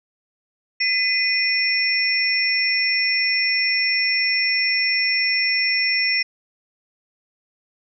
sine tone cluster, 2024 / 2467 / 5430 Hz, B6 / D#7 / F8, +42 / -15 / -50 cents, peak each -22 / -22 / -21 dBFS, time 0.8-6.23 s, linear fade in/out 10 ms, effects none

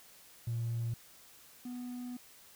triangle tone pair in turn, 116.54 / 246.9 Hz, A#2 / B3, 0 / 0 cents, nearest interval octave + minor second, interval 1300 cents, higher second, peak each -29 / -37 dBFS, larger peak first, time 0.47-0.94 / 1.65-2.17 s, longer second, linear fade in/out 5 ms, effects tanh soft clip ceiling -29 dBFS + white hiss -58 dBFS RMS until 2.55 s

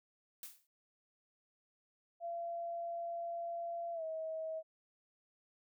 blue noise with exponential decay, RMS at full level -44 dBFS, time 0.43-0.67 s, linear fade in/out 2 ms, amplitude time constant 52 ms
sine tone with pitch glide, 682 to 640 Hz, F5 to D#5, -41 to +49 cents, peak -38 dBFS, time 2.2-4.63 s, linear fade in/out 50 ms, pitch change -110 cents, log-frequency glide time 3.93-4.03 s
effects none

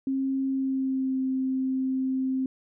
sine tone with pitch glide, 268 to 262.2 Hz, C4 to C4, +42 to +4 cents, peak -24 dBFS, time 0.07-2.46 s, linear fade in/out 2 ms, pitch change -38 cents, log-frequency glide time 0.47-1.21 s, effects none

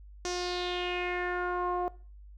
sawtooth tone with low-pass filter sweep, 357.1 Hz, F4, 39 cents sharp, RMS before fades -32 dBFS, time 0.25-1.88 s, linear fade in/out 0 ms, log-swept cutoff 6100 to 850 Hz, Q 4, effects noise-tail reverb RT60 0.4 s tail -20 dB re dry + added 50 Hz sine -47 dBFS peak until 2.37 s

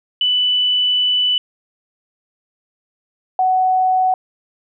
sine tone pair in turn, 2983 / 745.8 Hz, F#7 / F#5, +13 / +14 cents, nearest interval 2 octaves, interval 2399 cents, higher first, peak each -13 / -12 dBFS, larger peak second, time 0.21-1.38 / 3.39-4.14 s, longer first, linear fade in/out 2 ms, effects none

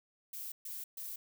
violet noise bursts, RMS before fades -43 dBFS, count 3, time 0.33-1.16 s, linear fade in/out 5 ms, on 190 ms, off 130 ms, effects none

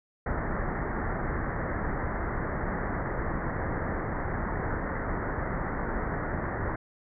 pink low-pass noise, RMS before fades -31 dBFS, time 0.26-6.76 s, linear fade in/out 5 ms, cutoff 2000 Hz, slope 96 dB/octave, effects none

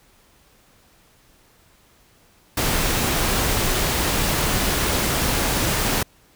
pink noise, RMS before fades -21 dBFS, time 2.57-6.03 s, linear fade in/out 5 ms, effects pink hiss -56 dBFS RMS until 6.35 s

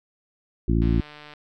harmonic tone, 56.7 Hz, A#1, 47 cents flat, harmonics 1 / 2 / 3 / 4 / 5 / 6, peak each -21 / -24 / -26 / -27 / -28 / -29 dBFS, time 0.68-1.01 s, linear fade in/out 5 ms
click train, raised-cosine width 0.3 ms, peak -27 dBFS, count 78, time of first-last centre 0.82-1.337 s, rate 149 Hz
effects none

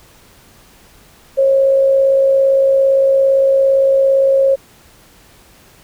sine tone with amplitude modulation, 542 Hz, C#5, 39 cents flat, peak -7 dBFS, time 1.37-4.56 s, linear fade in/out 20 ms, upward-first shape sine, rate 57.6 Hz, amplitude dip 30%, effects pink hiss -46 dBFS RMS until 5.83 s

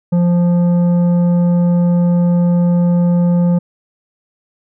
sine tone with tanh clipping, 174.61 Hz, F3, in tune, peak -11 dBFS, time 0.12-3.59 s, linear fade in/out 10 ms, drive 9 dB, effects none

